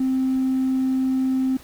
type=tone; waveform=triangle; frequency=261.6 Hz; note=C4; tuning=in tune; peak=-15 dBFS; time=0-1.57 s; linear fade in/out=5 ms; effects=tanh soft clip ceiling -15 dBFS + pink hiss -47 dBFS RMS until 1.63 s